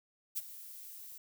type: noise with ADSR envelope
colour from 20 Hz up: violet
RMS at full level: -34 dBFS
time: 0.35-1.18 s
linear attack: 24 ms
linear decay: 33 ms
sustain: -15 dB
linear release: 5 ms
effects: none